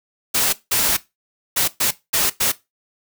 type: noise bursts at uneven times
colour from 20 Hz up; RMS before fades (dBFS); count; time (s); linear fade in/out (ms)
white; -18; 6; 0.34-0.53 / 0.71-0.97 / 1.56-1.68 / 1.8-1.91 / 2.13-2.3 / 2.4-2.52; 10
effects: noise-tail reverb RT60 0.2 s tail -17 dB re dry